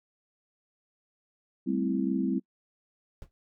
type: chord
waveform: sine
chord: A minor seventh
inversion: third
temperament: equal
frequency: 196 / 220 / 261.6 / 329.6 Hz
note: G3 / A3 / C4 / E4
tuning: 0 / 0 / 0 / 0 cents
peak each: -30 / -35 / -29 / -32 dBFS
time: 1.66-2.4 s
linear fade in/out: 20 ms
type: noise with exponential decay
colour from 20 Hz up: brown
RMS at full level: -38 dBFS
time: 3.22-3.31 s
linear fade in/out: 0 ms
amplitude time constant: 18 ms
effects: noise-tail reverb RT60 0.1 s tail -25 dB re dry